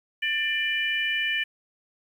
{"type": "harmonic tone", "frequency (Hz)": 594, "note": "D5", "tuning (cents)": 20, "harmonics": [3, 4, 5], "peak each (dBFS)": [-27, -28, -29], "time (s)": [0.22, 1.44], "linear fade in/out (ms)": 10, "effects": ["9-bit"]}